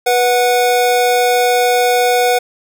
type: tone pair together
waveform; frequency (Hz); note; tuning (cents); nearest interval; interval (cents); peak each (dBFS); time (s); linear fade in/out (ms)
square; 490.1 / 735.1; B4 / F#5; -13 / -11; perfect fifth; 702; -14; 0.06-2.39; 10
effects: 8-bit